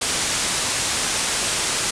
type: low-pass noise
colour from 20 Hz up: white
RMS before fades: -23 dBFS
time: 0.01-1.91 s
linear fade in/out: 10 ms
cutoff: 9500 Hz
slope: 48 dB/octave
effects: none